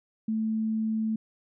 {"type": "tone", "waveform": "sine", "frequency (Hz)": 220, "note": "A3", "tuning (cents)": 0, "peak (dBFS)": -25, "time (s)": [0.28, 1.16], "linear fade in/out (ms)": 5, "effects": []}